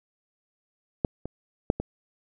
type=clicks; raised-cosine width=2 ms; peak=-9 / -20 / -6 / -16 dBFS; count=4; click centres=1.048 / 1.256 / 1.701 / 1.8 s; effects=none